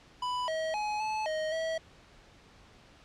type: tone with pitch steps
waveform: square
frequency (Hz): 993 / 638 / 843 / 864 / 625 / 647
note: B5 / D#5 / G#5 / A5 / D#5 / E5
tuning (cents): +9 / +43 / +26 / -32 / +8 / -32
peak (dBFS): -31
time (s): 0.22-1.78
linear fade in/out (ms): 5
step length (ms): 260
effects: pink hiss -57 dBFS RMS until 3.04 s + low-pass 5000 Hz 12 dB/octave